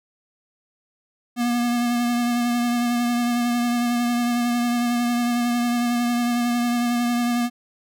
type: tone with vibrato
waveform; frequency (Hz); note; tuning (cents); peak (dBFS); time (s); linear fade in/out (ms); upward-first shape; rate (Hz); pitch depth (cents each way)
square; 240; B3; -49; -20; 1.36-7.5; 50; triangle; 11; 24
effects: none